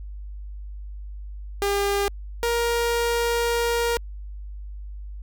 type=tone pair in turn; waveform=sawtooth; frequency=402 / 470.4 Hz; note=G4 / A#4; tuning=+44 / +16 cents; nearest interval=minor third; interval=272 cents; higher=second; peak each=-17 dBFS; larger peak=neither; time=1.62-2.08 / 2.43-3.97 s; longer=second; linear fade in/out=0 ms; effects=added 50 Hz sine -33 dBFS peak until 5.22 s